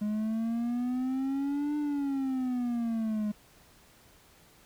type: exponential two-way sweep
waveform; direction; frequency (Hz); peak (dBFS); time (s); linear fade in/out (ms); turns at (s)
triangle; up then down; 207.7 to 298.2 to 207.7; -26; 0.01-3.32; 10; 1.77
effects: pink hiss -59 dBFS RMS until 4.65 s